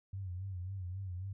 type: tone with vibrato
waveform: sine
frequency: 93.3 Hz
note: F#2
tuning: 15 cents sharp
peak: -38 dBFS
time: 0.13-1.33 s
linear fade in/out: 5 ms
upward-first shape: sine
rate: 3.7 Hz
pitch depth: 90 cents each way
effects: none

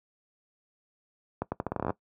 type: accelerating click train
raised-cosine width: 1 ms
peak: -15 dBFS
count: 13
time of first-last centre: 1.42-1.904 s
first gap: 100 ms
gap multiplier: 0.81
effects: noise-tail reverb RT60 0.1 s tail -18 dB re dry + high-pass 80 Hz 12 dB/octave

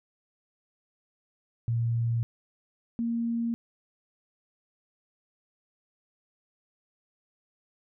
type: tone pair in turn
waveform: sine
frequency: 116.54 / 232.6 Hz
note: A#2 / A#3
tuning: 0 / -4 cents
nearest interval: octave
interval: 1196 cents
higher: second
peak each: -24 / -26 dBFS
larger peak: first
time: 1.68-2.23 / 2.99-3.54 s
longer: neither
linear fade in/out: 0 ms
effects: none

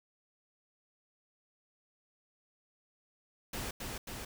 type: noise with echo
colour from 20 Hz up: pink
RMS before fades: -39 dBFS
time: 3.53-3.71 s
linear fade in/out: 5 ms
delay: 270 ms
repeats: 2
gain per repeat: -2 dB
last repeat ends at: 4.25 s
effects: none

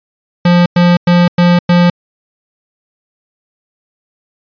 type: tone bursts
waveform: square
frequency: 175.3 Hz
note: F3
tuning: 7 cents sharp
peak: -6 dBFS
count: 5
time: 0.45-1.9 s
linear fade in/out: 5 ms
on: 210 ms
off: 100 ms
effects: resampled to 11025 Hz

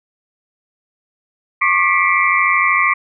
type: tone cluster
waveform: sine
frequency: 1091 / 1184 / 1964 / 2140 / 2326 Hz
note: C#6 / D6 / B6 / C7 / D7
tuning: -28 / +14 / -10 / +38 / -17 cents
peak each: -18 dBFS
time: 1.61-2.94 s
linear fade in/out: 10 ms
effects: none

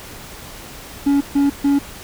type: tone bursts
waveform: triangle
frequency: 281.7 Hz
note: C#4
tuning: 28 cents sharp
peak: -10 dBFS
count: 3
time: 1.06-1.79 s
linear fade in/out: 10 ms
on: 150 ms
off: 140 ms
effects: pink hiss -36 dBFS RMS until 2.03 s

